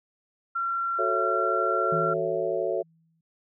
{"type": "tone", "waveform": "sine", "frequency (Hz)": 1366, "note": "F6", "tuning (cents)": -39, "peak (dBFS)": -25, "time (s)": [0.55, 2.14], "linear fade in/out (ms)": 10}
{"type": "chord", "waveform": "sine", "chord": "F# minor seventh", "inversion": "none", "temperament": "just", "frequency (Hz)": [370, 444, 555, 666], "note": ["F#4", "A4", "C#5", "E5"], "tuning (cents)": [0, 16, 2, 18], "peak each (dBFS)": -30, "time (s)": [0.98, 2.83], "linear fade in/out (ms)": 20}
{"type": "tone with exponential decay", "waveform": "sine", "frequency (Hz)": 163.2, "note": "E3", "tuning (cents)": -17, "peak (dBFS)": -28, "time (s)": [1.92, 3.21], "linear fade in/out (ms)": 5, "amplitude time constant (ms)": 280}
{"effects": []}